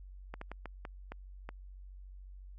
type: slowing click train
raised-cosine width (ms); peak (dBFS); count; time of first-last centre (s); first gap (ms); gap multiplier
0.5; -27; 7; 0.34-1.49; 74; 1.38
effects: added 47 Hz sine -47 dBFS peak until 2.58 s + AAC 32 kbps